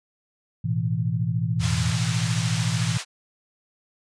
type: chord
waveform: sine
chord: A suspended second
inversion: none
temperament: just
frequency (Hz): 110 / 123.75 / 165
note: A2 / B2 / E3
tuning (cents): 0 / +4 / +2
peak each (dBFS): -26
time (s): 0.64-2.98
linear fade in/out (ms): 10
type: tone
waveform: sine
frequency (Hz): 86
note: F2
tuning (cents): -26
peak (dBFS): -27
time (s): 1.59-1.92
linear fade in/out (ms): 10
type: band-pass noise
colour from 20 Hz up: white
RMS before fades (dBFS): -32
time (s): 1.59-3.05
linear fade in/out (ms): 50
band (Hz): 750 to 6400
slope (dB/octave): 12
effects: resampled to 22050 Hz